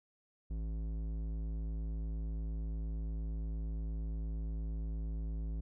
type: tone with low-pass filter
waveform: square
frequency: 54.3 Hz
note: A1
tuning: 22 cents flat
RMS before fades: -38 dBFS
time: 0.5-5.61 s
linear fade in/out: 10 ms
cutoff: 270 Hz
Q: 0.58
effects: none